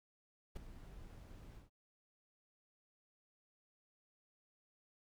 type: noise with ADSR envelope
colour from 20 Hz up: brown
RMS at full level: -42 dBFS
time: 0.55-1.7 s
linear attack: 15 ms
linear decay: 11 ms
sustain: -12 dB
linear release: 130 ms
effects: none